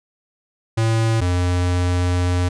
square tone pair in turn, 112.7 / 89.22 Hz, A2 / F2, +42 / +38 cents, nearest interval major third, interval 404 cents, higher first, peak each -16 / -17 dBFS, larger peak first, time 0.77-1.21 / 1.21-2.49 s, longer second, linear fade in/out 10 ms, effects resampled to 22050 Hz

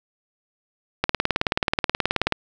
click train, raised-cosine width 0.3 ms, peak -3 dBFS, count 25, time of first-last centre 1.04-2.323 s, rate 18.7 Hz, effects none

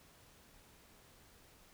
silence, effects pink hiss -63 dBFS RMS until 1.73 s

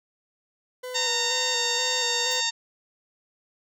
40% pulse tone with vibrato, 493.9 Hz, B4, in tune, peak -32 dBFS, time 0.83-2.41 s, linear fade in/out 10 ms, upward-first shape square, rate 2.1 Hz, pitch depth 33 cents each way
harmonic tone, 918 Hz, A#5, 27 cents flat, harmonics 1 / 2 / 3 / 4 / 5 / 6 / 7 / 8, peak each -34 / -32 / -34 / -28 / -30 / -34 / -34 / -32 dBFS, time 0.94-2.51 s, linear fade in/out 20 ms
blue noise with exponential decay, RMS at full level -38 dBFS, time 2.31-2.44 s, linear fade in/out 5 ms, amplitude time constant 28 ms
effects none

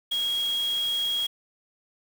sine tone in noise, 3287 Hz, G#7, 19 cents flat, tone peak -24 dBFS, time 0.11-1.27 s, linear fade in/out 10 ms, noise white, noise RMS -40 dBFS, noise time 0.11-1.27 s, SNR +13 dB, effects none

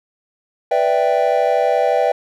triangle chord, E minor seventh, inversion second, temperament equal, 493.9 / 587.3 / 659.3 / 784 Hz, B4 / D5 / E5 / G5, 0 / 0 / 0 / 0 cents, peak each -17 dBFS, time 0.71-2.12 s, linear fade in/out 5 ms, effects none

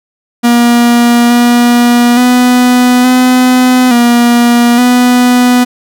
45% pulse tone with pitch steps, 238.2 / 240.5 / 248 / 252.8 / 238.7 / 247.1 Hz, A#3 / B3 / B3 / B3 / A#3 / B3, +38 / -46 / +7 / +41 / +41 / +1 cents, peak -4 dBFS, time 0.43-5.65 s, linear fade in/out 20 ms, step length 870 ms, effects none

